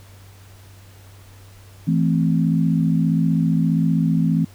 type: chord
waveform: sine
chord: A minor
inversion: second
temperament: equal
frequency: 164.81 / 220 / 261.6 Hz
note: E3 / A3 / C4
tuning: 0 / 0 / 0 cents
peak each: -17 / -22 / -22 dBFS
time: 1.87-4.45 s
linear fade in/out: 10 ms
effects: added 97 Hz sine -43 dBFS peak until 4.54 s + pink hiss -50 dBFS RMS until 4.54 s